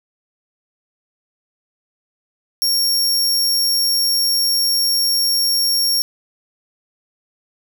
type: tone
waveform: sawtooth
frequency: 5530 Hz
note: F8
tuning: 18 cents flat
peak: -12 dBFS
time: 2.62-6.02 s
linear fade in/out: 0 ms
effects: 7-bit